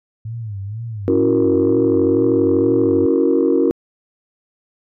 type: tone with vibrato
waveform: sine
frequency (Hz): 106.6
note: G#2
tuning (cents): +46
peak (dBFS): -24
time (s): 0.25-3.06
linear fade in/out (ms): 5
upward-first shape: sine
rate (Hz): 2.1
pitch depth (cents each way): 160
type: chord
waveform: sine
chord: F# dominant seventh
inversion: second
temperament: equal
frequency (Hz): 277.2 / 329.6 / 370 / 466.2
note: C#4 / E4 / F#4 / A#4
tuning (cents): 0 / 0 / 0 / 0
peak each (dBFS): -17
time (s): 1.08-3.71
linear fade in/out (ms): 0
effects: tanh soft clip ceiling -5 dBFS